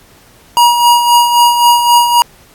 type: tone with tremolo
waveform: square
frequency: 955 Hz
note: A#5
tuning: 42 cents sharp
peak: -4 dBFS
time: 0.57-2.22 s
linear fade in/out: 0 ms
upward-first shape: sine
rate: 3.8 Hz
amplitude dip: 55%
effects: pink hiss -44 dBFS RMS until 2.54 s + AAC 64 kbps